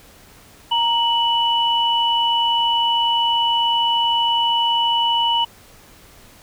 sine tone pair together, 932.3 / 2960 Hz, A#5 / F#7, 0 / 0 cents, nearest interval octave + minor sixth, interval 2000 cents, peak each -18 dBFS, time 0.71-5.45 s, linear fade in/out 10 ms, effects pink hiss -47 dBFS RMS until 6.42 s

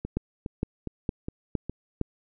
two click trains, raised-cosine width 3 ms, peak -13 / -19 dBFS, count 5 / 5, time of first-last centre 0.17-2.013 / 0.05-1.696 s, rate 2.17 / 2.43 Hz, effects none

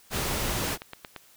pink noise, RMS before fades -29 dBFS, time 0.1-0.78 s, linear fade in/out 50 ms
click train, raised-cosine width 0.3 ms, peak -21 dBFS, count 6, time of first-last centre 0.59-1.163 s, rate 8.73 Hz
effects white hiss -57 dBFS RMS until 1.36 s

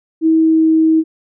sine tone with pitch glide, 321.4 to 319.4 Hz, E4 to D#4, -44 to +45 cents, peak -8 dBFS, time 0.21-1.04 s, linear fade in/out 50 ms, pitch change -11 cents, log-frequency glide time 0.39-0.68 s, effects none

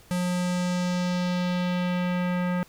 square tone with low-pass filter sweep, 179.1 Hz, F3, 44 cents sharp, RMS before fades -26 dBFS, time 0.11-2.63 s, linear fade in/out 0 ms, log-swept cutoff 11000 to 1800 Hz, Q 1.4, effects pink hiss -54 dBFS RMS until 2.68 s

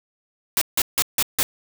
white noise bursts, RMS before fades -19 dBFS, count 5, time 0.57-1.43 s, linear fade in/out 0 ms, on 44 ms, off 160 ms, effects none

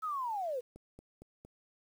sine linear sweep, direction down, 1313 to 466.2 Hz, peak -33 dBFS, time 0.02-0.61 s, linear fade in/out 20 ms
click train, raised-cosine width 2 ms, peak -38 dBFS, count 4, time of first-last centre 0.76-1.45 s, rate 4.35 Hz
effects 10-bit

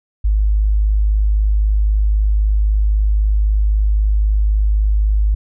sine tone, 51.91 Hz, G#1, in tune, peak -11 dBFS, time 0.24-5.35 s, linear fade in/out 10 ms, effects none

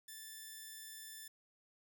5% pulse tone, 1760 Hz, A6, in tune, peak -38 dBFS, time 0.08-1.28 s, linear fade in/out 5 ms, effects 11-bit

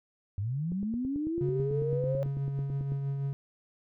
sine linear sweep, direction up, 92.4 to 554.4 Hz, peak -29 dBFS, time 0.38-2.23 s, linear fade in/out 0 ms
click train, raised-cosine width 3 ms, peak -28 dBFS, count 21, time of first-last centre 0.72-2.92 s, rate 9.09 Hz
triangle tone with tremolo, 138.59 Hz, C#3, in tune, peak -26 dBFS, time 1.41-3.33 s, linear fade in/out 0 ms, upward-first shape triangle, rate 6.1 Hz, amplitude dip 35%
effects none

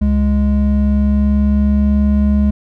triangle tone pair together, 69.31 / 207.7 Hz, C#2 / G#3, 0 / 0 cents, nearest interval octave + perfect fifth, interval 1900 cents, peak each -11 dBFS, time 0.01-2.51 s, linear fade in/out 10 ms, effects none

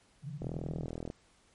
pink band-pass noise, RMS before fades -42 dBFS, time 0.22-0.87 s, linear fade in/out 20 ms, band 130 to 160 Hz, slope 96 dB/octave
click train, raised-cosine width 2 ms, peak -25 dBFS, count 29, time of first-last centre 0.42-1.101 s, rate 41.1 Hz
effects pink hiss -66 dBFS RMS until 1.54 s + MP3 48 kbps

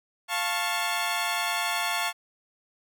15% pulse chord, F augmented, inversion none, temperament equal with one note detuned, 698.5 / 880 / 1097.3 Hz, F5 / A5 / C#6, 0 / 0 / -18 cents, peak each -24 dBFS, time 0.28-2.13 s, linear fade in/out 50 ms, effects none

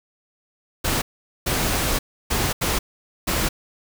pink noise bursts at uneven times, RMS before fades -22 dBFS, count 5, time 0.84-1.02 / 1.46-1.99 / 2.3-2.53 / 2.61-2.79 / 3.27-3.49 s, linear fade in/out 10 ms, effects none

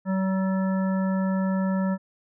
harmonic tone with a mistuned harmonic, 190 Hz, F#3, 46 cents sharp, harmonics 1 / 3 / 5 / 7 / 9, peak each -22 / -32 / -36 / -39 / -41 dBFS, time 0.05-1.98 s, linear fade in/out 50 ms, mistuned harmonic 9, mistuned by +28 cents, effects none

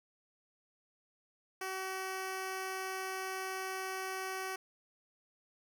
10% pulse tone, 378.8 Hz, F#4, 41 cents sharp, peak -29 dBFS, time 1.61-4.56 s, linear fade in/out 5 ms, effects none

